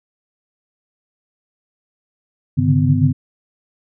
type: tone cluster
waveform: sine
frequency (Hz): 100.8 / 136.9 / 143.1 / 151.6 / 252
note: G2 / C#3 / D3 / D#3 / B3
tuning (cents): +49 / -21 / -45 / -45 / +35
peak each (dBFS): -18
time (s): 2.57-3.13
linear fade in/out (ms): 20
effects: none